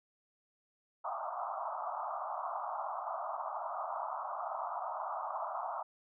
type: band-pass noise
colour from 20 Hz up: pink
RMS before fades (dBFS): -39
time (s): 1.04-5.83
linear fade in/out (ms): 10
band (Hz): 630 to 1300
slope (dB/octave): 96
effects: none